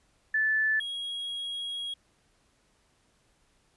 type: tone pair in turn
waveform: sine / triangle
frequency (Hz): 1747 / 3298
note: A6 / G#7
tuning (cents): -13 / -13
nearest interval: major seventh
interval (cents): 1100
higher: second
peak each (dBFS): -23 / -31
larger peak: first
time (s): 0.34-0.8 / 0.8-1.94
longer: second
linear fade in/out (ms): 5
effects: pink hiss -68 dBFS RMS until 3.76 s + resampled to 24000 Hz